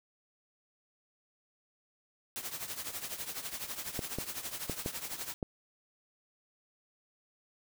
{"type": "noise with tremolo", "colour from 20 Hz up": "white", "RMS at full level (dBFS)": -37, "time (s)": [2.36, 5.34], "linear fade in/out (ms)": 0, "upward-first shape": "triangle", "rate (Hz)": 12, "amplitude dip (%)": 80}
{"type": "clicks", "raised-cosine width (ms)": 2, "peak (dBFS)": -21, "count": 5, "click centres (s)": [3.992, 4.186, 4.697, 4.861, 5.428]}
{"effects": []}